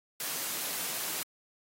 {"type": "high-pass noise", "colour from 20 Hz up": "white", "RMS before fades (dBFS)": -35, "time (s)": [0.2, 1.23], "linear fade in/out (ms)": 2, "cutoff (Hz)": 170, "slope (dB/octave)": 12, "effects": ["AAC 48 kbps"]}